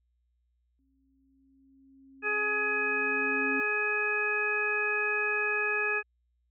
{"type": "tone with exponential growth", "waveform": "sine", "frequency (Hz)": 270, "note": "C#4", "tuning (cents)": -45, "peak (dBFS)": -31, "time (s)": [0.79, 3.6], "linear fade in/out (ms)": 0, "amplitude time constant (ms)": 610}
{"type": "harmonic tone", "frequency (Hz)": 419.9, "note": "G#4", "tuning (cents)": 19, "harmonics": [1, 2, 3, 4, 6], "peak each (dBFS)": [-34, -41, -37, -30, -30], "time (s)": [2.22, 6.03], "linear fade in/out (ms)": 50}
{"effects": ["added 60 Hz sine -70 dBFS peak until 6.5 s"]}